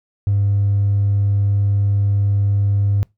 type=tone with hard clipping; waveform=sine; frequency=100.5 Hz; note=G2; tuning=44 cents sharp; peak=-14 dBFS; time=0.27-3.03 s; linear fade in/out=0 ms; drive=1 dB; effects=noise-tail reverb RT60 0.2 s tail -24 dB re dry